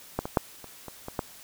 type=clicks; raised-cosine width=1 ms; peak=-12 / -18 / -6 / -28 / -24 / -21 / -13 dBFS; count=7; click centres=0.19 / 0.255 / 0.372 / 0.643 / 0.883 / 1.084 / 1.192 s; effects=white hiss -49 dBFS RMS until 1.43 s